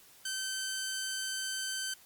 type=tone; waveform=10% pulse; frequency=1542 Hz; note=G6; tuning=29 cents flat; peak=-25 dBFS; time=0.25-1.94 s; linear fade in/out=5 ms; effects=white hiss -58 dBFS RMS until 2.05 s + MP3 96 kbps